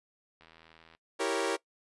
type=click train; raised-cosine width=0.3 ms; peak=-39 dBFS; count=45; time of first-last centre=0.41-0.95 s; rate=81.5 Hz
type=chord; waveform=sawtooth; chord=E diminished seventh; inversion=none; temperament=equal; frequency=329.6 / 392 / 466.2 / 554.4 Hz; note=E4 / G4 / Bb4 / Db5; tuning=0 / 0 / 0 / 0 cents; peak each=-32 / -30 / -29 / -31 dBFS; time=1.19-1.57 s; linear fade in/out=20 ms
effects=noise-tail reverb RT60 0.1 s tail -20 dB re dry + resampled to 24000 Hz